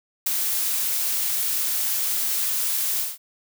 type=noise with ADSR envelope; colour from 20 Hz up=blue; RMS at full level=-21 dBFS; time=0.26-3.18 s; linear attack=6 ms; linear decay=22 ms; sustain=-3 dB; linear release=190 ms; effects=none